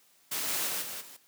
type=noise with level steps; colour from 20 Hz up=white; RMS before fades=-33 / -31 / -33 / -39 / -49 dBFS; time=0.31-1.17 s; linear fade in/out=10 ms; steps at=0.47 / 0.66 / 0.81 / 1 s; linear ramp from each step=20 ms; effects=white hiss -64 dBFS RMS until 1.27 s + high-pass 150 Hz 12 dB/octave